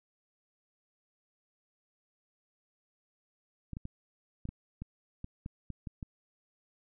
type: clicks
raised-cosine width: 5 ms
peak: -27 dBFS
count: 11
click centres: 3.733 / 3.769 / 3.854 / 4.454 / 4.49 / 4.82 / 5.244 / 5.461 / 5.703 / 5.872 / 6.028 s
effects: none